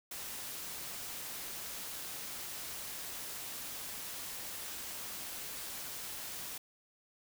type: noise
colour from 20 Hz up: white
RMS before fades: -43 dBFS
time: 0.11-6.58 s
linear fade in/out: 5 ms
effects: none